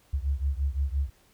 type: beating tone pair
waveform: sine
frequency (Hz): 67.2 / 73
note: C2 / D2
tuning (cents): +47 / -10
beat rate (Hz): 5.8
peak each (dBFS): -27 / -29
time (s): 0.13-1.1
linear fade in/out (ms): 10
effects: pink hiss -62 dBFS RMS until 1.33 s